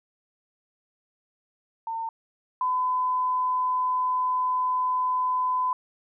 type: tone pair in turn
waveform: sine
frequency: 906 / 1010 Hz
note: A#5 / B5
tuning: -50 / +39 cents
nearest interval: major second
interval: 189 cents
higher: second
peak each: -28 / -22 dBFS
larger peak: second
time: 1.87-2.09 / 2.61-5.73 s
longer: second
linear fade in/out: 2 ms
effects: none